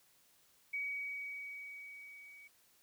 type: tone with level ramp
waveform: sine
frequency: 2262 Hz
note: C#7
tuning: 34 cents sharp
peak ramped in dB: -35 to -54 dBFS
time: 0.73-2.48 s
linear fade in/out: 10 ms
effects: white hiss -69 dBFS RMS until 2.82 s